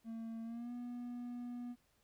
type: tone with pitch glide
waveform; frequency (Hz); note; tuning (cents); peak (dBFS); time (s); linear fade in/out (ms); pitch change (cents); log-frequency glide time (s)
triangle; 226.6 to 242.9; A#3 to B3; -49 to -29; -40; 0.04-1.76; 50; +120; 0.43-0.72
effects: pink hiss -75 dBFS RMS until 2.03 s